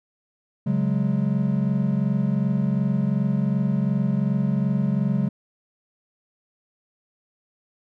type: chord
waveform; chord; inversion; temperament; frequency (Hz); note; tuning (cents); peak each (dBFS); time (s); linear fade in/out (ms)
triangle; C# suspended fourth; none; equal; 138.59 / 185 / 207.7; C#3 / F#3 / G#3; 0 / 0 / 0; -22; 0.66-5.29; 10
effects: none